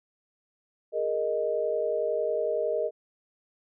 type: chord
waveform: sine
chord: Ab suspended second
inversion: none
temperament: equal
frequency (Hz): 415.3 / 466.2 / 622.3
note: Ab4 / Bb4 / Eb5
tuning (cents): 0 / 0 / 0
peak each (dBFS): -32 / -29 / -28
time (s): 0.92-2.91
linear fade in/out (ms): 50
effects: none